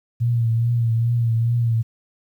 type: tone with vibrato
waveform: sine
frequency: 116.54 Hz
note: A#2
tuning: in tune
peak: -16 dBFS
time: 0.2-1.83 s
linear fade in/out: 20 ms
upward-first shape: triangle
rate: 2.4 Hz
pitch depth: 53 cents each way
effects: 9-bit

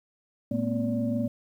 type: tone cluster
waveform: sine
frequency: 114.5 / 214.1 / 237.3 / 261.5 / 577 Hz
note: A#2 / A3 / A#3 / C4 / D5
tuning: -31 / -47 / +31 / -1 / -31 cents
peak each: -33 / -33 / -27 / -33 / -34 dBFS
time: 0.51-1.28 s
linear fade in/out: 5 ms
effects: tanh soft clip ceiling -14 dBFS + 10-bit

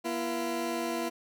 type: tone pair together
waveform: 20% pulse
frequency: 239.3 / 338.1 Hz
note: A#3 / E4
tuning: +46 / +44 cents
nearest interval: tritone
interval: 598 cents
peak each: -30 / -27 dBFS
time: 0.04-1.1 s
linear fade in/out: 20 ms
effects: none

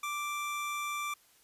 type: tone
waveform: 25% pulse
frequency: 1174.7 Hz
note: D6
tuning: in tune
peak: -30 dBFS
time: 0.03-1.14 s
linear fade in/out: 5 ms
effects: white hiss -64 dBFS RMS until 1.43 s + resampled to 32000 Hz

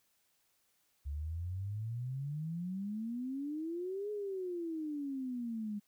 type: exponential two-way sweep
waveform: sine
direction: up then down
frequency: 69.3 to 423.3 to 202.9 Hz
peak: -36 dBFS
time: 1.05-5.8 s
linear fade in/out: 20 ms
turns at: 4.11 s
effects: white hiss -75 dBFS RMS until 5.87 s

